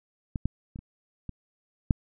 clicks, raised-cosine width 5 ms, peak -18 / -13 / -27 / -29 / -23 / -8 dBFS, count 6, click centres 0.358 / 0.456 / 0.759 / 0.79 / 1.293 / 1.908 s, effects none

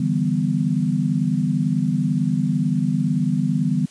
sine chord, E minor seventh, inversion third, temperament equal, 146.83 / 164.81 / 196 / 246.9 Hz, D3 / E3 / G3 / B3, 0 / 0 / 0 / 0 cents, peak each -23 dBFS, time 0-3.86 s, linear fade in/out 5 ms, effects white hiss -49 dBFS RMS until 3.9 s + resampled to 22050 Hz

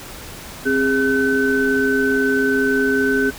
sine tone cluster, 265.6 / 409.5 / 1517 Hz, C4 / G#4 / F#6, +26 / -24 / +43 cents, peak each -19 dBFS, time 0.65-3.31 s, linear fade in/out 20 ms, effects pink hiss -35 dBFS RMS until 3.38 s

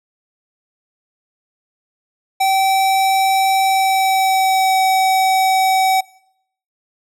square tone with pitch glide, 771 to 759.5 Hz, G5 to F#5, -29 to +45 cents, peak -13 dBFS, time 2.4-6.01 s, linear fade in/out 10 ms, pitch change -26 cents, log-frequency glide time 3.61-4.82 s, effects noise-tail reverb RT60 0.7 s tail -23 dB re dry

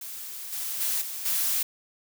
blue noise with level steps, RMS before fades -38 / -32 / -27 / -35 / -26 dBFS, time 0.01-1.63 s, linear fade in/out 5 ms, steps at 0.52 / 0.8 / 1.01 / 1.25 s, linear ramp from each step 10 ms, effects none

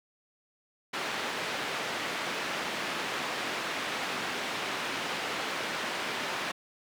white band-pass noise, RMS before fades -34 dBFS, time 0.93-6.52 s, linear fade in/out 10 ms, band 200 to 2600 Hz, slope 12 dB/octave, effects none

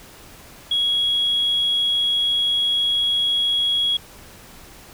sine tone, 3322 Hz, G#7, in tune, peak -16 dBFS, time 0.71-3.97 s, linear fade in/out 5 ms, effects tanh soft clip ceiling -13 dBFS + pink hiss -44 dBFS RMS until 4.93 s

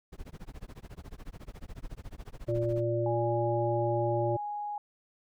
brown noise with tremolo, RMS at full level -40 dBFS, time 0.12-2.82 s, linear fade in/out 10 ms, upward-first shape sine, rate 14 Hz, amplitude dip 100%
harmonic tone, 117.1 Hz, A#2, 8 cents sharp, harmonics 1 / 3 / 5, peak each -31 / -31 / -31 dBFS, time 2.48-4.37 s, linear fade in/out 10 ms
sine tone, 829 Hz, G#5, 3 cents flat, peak -33 dBFS, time 3.06-4.78 s, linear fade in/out 2 ms
effects none

